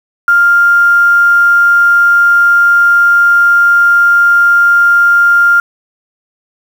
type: tone with quantisation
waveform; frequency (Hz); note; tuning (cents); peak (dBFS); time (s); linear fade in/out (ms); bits
sine; 1399; F6; +3; -4; 0.28-5.6; 2; 5
effects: none